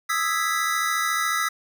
square chord, E major seventh, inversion third, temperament equal, 1244.5 / 1318.5 / 1661.2 / 1975.5 Hz, D#6 / E6 / G#6 / B6, 0 / 0 / 0 / 0 cents, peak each -29 / -27 / -32 / -27 dBFS, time 0.09-1.49 s, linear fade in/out 10 ms, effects none

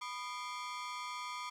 sawtooth ring-modulated tone, 1108.7 Hz, C#6, in tune, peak -33 dBFS, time 0.01-1.5 s, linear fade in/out 10 ms, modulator 118 Hz, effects low-pass 7000 Hz 12 dB/octave + 12-bit

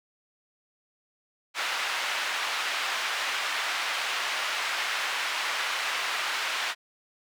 white band-pass noise, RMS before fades -30 dBFS, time 1.54-6.75 s, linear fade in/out 50 ms, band 940 to 2700 Hz, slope 12 dB/octave, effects none

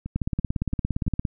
two click trains, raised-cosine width 5 ms, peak -20 / -12 dBFS, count 4 / 20, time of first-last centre 0.06-1.067 / 0.16-1.252 s, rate 2.98 / 17.4 Hz, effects none

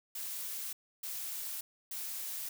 blue noise bursts, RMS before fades -40 dBFS, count 3, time 0.15-2.49 s, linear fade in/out 5 ms, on 580 ms, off 300 ms, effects none

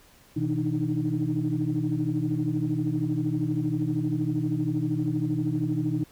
sine tone cluster, 125.7 / 161.5 / 300.4 / 313.1 Hz, B2 / E3 / D4 / D#4, +31 / -35 / +39 / +11 cents, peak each -29 dBFS, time 0.36-6.04 s, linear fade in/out 10 ms, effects tanh soft clip ceiling -15 dBFS + pink hiss -56 dBFS RMS until 6.11 s

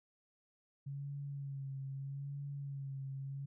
sine tone with vibrato, 138.59 Hz, C#3, in tune, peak -40 dBFS, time 0.86-3.46 s, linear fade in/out 10 ms, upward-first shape sine, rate 0.79 Hz, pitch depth 39 cents each way, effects none

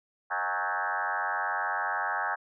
sine tone with frequency modulation, 1200 Hz, D6, 37 cents sharp, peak -27 dBFS, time 0.3-2.36 s, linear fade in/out 20 ms, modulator 93.5 Hz, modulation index 5.3, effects none

